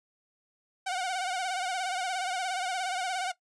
sawtooth tone with vibrato, 740 Hz, F#5, in tune, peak -26 dBFS, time 0.86-3.32 s, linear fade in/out 10 ms, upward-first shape sine, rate 17 Hz, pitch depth 75 cents each way, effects noise-tail reverb RT60 0.1 s tail -17 dB re dry + resampled to 22050 Hz

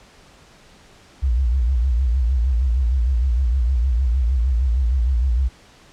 sine tone with vibrato, 62 Hz, B1, 7 cents sharp, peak -15 dBFS, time 1.22-5.49 s, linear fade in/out 20 ms, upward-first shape sine, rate 6.5 Hz, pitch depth 160 cents each way, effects pink hiss -49 dBFS RMS until 5.92 s + low-pass 7000 Hz 12 dB/octave

